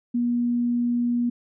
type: tone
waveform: sine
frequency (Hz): 240.3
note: B3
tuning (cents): -47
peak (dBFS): -20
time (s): 0.14-1.3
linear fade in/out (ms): 10
effects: none